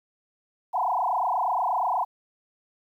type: tone with frequency modulation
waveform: sine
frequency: 860 Hz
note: A5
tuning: 40 cents flat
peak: -22 dBFS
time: 0.73-2.05 s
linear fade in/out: 20 ms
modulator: 28.4 Hz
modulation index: 5.5
effects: 10-bit